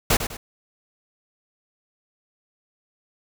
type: noise with echo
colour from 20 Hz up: pink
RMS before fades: -18 dBFS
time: 0.1-0.17 s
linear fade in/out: 5 ms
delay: 100 ms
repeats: 2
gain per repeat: -9 dB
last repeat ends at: 0.37 s
effects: none